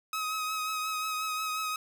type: tone with vibrato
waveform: sawtooth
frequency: 1269 Hz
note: D#6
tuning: 34 cents sharp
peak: -27 dBFS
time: 0.13-1.76 s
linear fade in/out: 2 ms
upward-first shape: triangle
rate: 5.6 Hz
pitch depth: 29 cents each way
effects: none